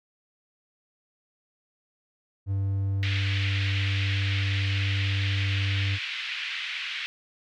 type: tone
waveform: triangle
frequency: 97.9 Hz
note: G2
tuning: 2 cents flat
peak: -22 dBFS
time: 2.46-5.99 s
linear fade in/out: 50 ms
type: band-pass noise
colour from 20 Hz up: pink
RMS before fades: -33 dBFS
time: 3.03-7.06 s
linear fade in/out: 0 ms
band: 2000 to 3400 Hz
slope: 24 dB/octave
effects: none